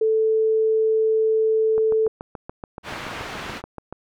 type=tone; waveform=sine; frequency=440 Hz; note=A4; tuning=in tune; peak=-16 dBFS; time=0.01-2.08 s; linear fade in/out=5 ms
type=click train; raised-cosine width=1 ms; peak=-19 dBFS; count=16; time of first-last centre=1.78-3.926 s; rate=6.99 Hz
type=low-pass noise; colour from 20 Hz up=white; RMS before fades=-33 dBFS; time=2.83-3.62 s; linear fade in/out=50 ms; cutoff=2100 Hz; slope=12 dB/octave
effects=none